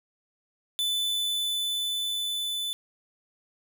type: tone with level ramp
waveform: 45% pulse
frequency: 3501 Hz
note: A7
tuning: 9 cents flat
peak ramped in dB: -25 to -29 dBFS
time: 0.79-2.73 s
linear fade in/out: 0 ms
effects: none